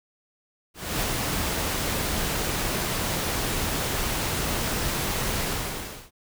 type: noise with ADSR envelope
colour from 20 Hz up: pink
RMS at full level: -25 dBFS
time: 0.74-6.11 s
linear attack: 290 ms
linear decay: 4 ms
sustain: -2 dB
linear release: 680 ms
effects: none